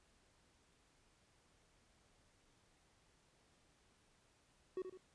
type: tone with echo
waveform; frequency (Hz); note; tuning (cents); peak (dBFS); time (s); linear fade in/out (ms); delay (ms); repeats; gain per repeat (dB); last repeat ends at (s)
triangle; 372.3; F#4; +11; -37; 4.77-4.82; 2; 77; 2; -7; 4.974
effects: pink hiss -73 dBFS RMS until 5.14 s + resampled to 22050 Hz